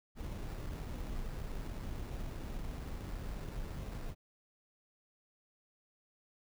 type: noise with sample-and-hold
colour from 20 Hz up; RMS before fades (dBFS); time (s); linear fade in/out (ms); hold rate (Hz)
brown; -41; 0.15-4.15; 50; 3150
effects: none